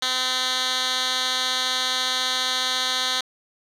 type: tone with band-pass filter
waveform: 10% pulse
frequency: 256.1 Hz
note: C4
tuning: 37 cents flat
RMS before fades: -24 dBFS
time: 0.02-3.21 s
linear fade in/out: 5 ms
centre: 3800 Hz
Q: 1.8
effects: none